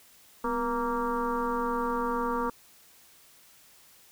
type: tone with frequency modulation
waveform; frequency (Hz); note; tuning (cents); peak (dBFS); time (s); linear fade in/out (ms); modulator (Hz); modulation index
sine; 705; F5; +16; -26; 0.44-2.5; 5; 228; 2.5
effects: white hiss -57 dBFS RMS until 4.11 s